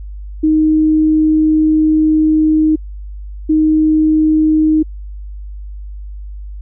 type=tone pair in turn; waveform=sine; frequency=311.1 / 311.1 Hz; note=D#4 / D#4; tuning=0 / 0 cents; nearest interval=unison; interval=0 cents; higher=neither; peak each=-8 dBFS; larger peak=neither; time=0.43-2.76 / 3.49-4.83 s; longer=first; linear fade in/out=10 ms; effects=added 50 Hz sine -25 dBFS peak until 6.61 s